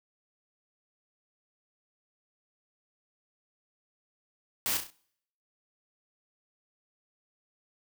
white noise with echo, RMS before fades -30 dBFS, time 4.66-4.77 s, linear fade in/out 0 ms, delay 33 ms, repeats 4, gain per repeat -6 dB, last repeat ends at 4.902 s, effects noise-tail reverb RT60 0.7 s tail -25 dB re dry

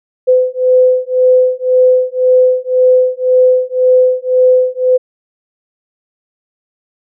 sine beating tone pair, 507 / 508.9 Hz, B4 / C5, +45 / -48 cents, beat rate 1.9 Hz, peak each -10 dBFS, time 0.27-4.98 s, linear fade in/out 20 ms, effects none

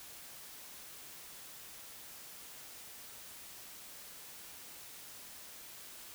silence, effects white hiss -51 dBFS RMS until 6.14 s

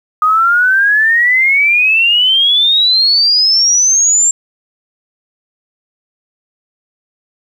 sine exponential sweep, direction up, 1232 to 7459 Hz, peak -7 dBFS, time 0.22-4.31 s, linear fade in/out 2 ms, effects 7-bit

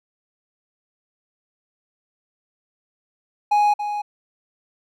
triangle tone with echo, 830.6 Hz, G#5, in tune, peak -12 dBFS, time 3.51-3.74 s, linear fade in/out 10 ms, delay 280 ms, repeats 1, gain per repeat -9 dB, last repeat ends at 4.02 s, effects none

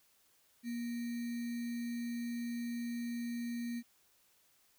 sine tone with sample-and-hold, 237.2 Hz, A#3, 30 cents sharp, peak -36 dBFS, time 0.63-3.83 s, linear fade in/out 50 ms, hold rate 2100 Hz, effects white hiss -70 dBFS RMS until 4.78 s

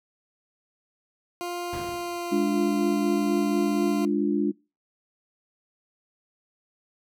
20% pulse tone with pitch glide, 350.3 to 345.1 Hz, F4 to F4, +5 to -21 cents, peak -25 dBFS, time 1.41-4.05 s, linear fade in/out 0 ms, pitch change -26 cents, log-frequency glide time 1.67-2.52 s
brown noise with exponential decay, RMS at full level -27 dBFS, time 1.73-2.33 s, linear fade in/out 1 ms, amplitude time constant 130 ms
sine chord, D diminished, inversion second, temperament equal, 207.7 / 293.7 / 349.2 Hz, Ab3 / D4 / F4, 0 / 0 / 0 cents, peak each -26 / -24 / -27 dBFS, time 2.31-4.52 s, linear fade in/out 20 ms
effects noise-tail reverb RT60 0.3 s tail -24 dB re dry + high-pass 100 Hz 12 dB/octave

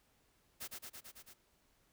white noise with echo, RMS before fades -44 dBFS, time 0.6-0.68 s, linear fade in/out 20 ms, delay 110 ms, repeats 6, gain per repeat -2 dB, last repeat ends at 1.34 s, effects pink hiss -73 dBFS RMS until 1.92 s

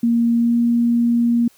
sine tone with pitch glide, 233.9 to 236.1 Hz, A#3 to A#3, +6 to +22 cents, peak -13 dBFS, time 0.03-1.48 s, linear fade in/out 5 ms, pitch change +16 cents, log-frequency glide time 0.37-0.56 s, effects white hiss -54 dBFS RMS until 1.57 s

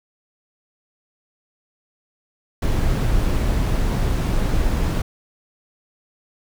brown noise, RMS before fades -19 dBFS, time 2.62-5.02 s, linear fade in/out 5 ms, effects none

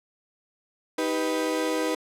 35% pulse chord, Eb augmented, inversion none, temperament equal with one note detuned, 314.6 / 392 / 493.9 Hz, Eb4 / G4 / B4, +19 / 0 / 0 cents, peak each -26 / -31 / -26 dBFS, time 0.98-1.95 s, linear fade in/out 5 ms, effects low-pass 12000 Hz 12 dB/octave

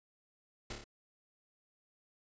pink noise with echo, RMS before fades -41 dBFS, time 0.7-0.73 s, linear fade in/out 5 ms, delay 28 ms, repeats 4, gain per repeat -3 dB, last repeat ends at 0.842 s, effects resampled to 16000 Hz

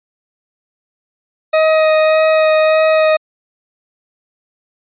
40% pulse tone with vibrato, 628 Hz, D#5, 16 cents sharp, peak -8 dBFS, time 1.53-3.17 s, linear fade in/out 10 ms, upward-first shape sine, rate 1.7 Hz, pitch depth 11 cents each way, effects resampled to 8000 Hz

